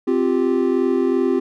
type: chord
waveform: triangle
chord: C suspended fourth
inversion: none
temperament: equal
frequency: 261.6 / 349.2 / 392 Hz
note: C4 / F4 / G4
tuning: 0 / 0 / 0 cents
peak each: -18 dBFS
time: 0.07-1.4 s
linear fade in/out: 10 ms
effects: none